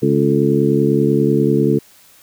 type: harmonic tone with a mistuned harmonic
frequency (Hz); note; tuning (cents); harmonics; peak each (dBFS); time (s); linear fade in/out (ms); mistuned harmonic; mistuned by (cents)
70.2; C#2; +22; 2 / 3 / 4 / 5 / 6; -18 / -18 / -18 / -18 / -18; 0.02-1.79; 10; 6; +62
effects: white hiss -48 dBFS RMS until 2.22 s